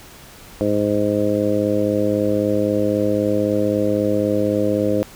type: harmonic tone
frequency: 103.83 Hz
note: G#2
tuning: in tune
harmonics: 1 / 2 / 3 / 4 / 5 / 6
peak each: -27 / -24 / -21 / -25 / -20 / -27 dBFS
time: 0.61-5.03 s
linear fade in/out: 0 ms
effects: pink hiss -42 dBFS RMS until 5.15 s